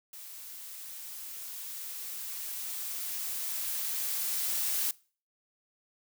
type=noise with level ramp; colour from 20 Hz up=blue; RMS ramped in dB=-46 to -30 dBFS; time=0.13-4.91 s; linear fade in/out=2 ms; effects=noise-tail reverb RT60 0.4 s tail -22 dB re dry